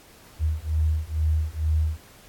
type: beating tone pair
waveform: sine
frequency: 77 / 79.2 Hz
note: D#2 / D#2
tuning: -17 / +31 cents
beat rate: 2.2 Hz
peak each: -24 / -24 dBFS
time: 0.39-2.01 s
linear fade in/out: 50 ms
effects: pink hiss -51 dBFS RMS until 2.28 s + AAC 64 kbps